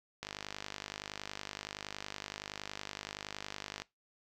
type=click train; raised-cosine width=0.2 ms; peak=-22 dBFS; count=183; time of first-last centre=0.23-3.82 s; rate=50.7 Hz; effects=noise-tail reverb RT60 0.2 s tail -21 dB re dry